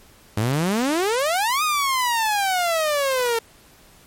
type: exponential two-way sweep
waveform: sawtooth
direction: up then down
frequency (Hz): 101.1 to 1258 to 451.5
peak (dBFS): -15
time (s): 0.37-3.39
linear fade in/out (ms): 5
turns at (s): 1.63
effects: pink hiss -51 dBFS RMS until 4.06 s + MP3 64 kbps